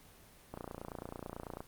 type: click train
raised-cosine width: 1 ms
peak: -27 dBFS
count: 32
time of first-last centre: 0.54-1.605 s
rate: 29.1 Hz
effects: pink hiss -59 dBFS RMS until 1.67 s + Opus 24 kbps